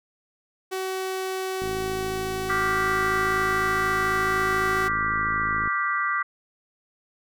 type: tone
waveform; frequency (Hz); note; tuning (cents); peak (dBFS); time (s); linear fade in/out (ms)
sawtooth; 377.3; F#4; +34; -23; 0.71-4.89; 20
type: click train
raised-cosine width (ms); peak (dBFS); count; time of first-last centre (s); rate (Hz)
3; -23; 220; 1.62-5.676; 54
type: chord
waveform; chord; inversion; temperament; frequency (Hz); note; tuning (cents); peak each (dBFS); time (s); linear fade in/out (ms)
sine; G dominant seventh; second; just; 1176 / 1411.2 / 1568 / 1960; D6 / F6 / G6 / B6; +2 / +18 / 0 / -14; -25 / -31 / -30 / -28; 2.49-6.23; 10
effects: none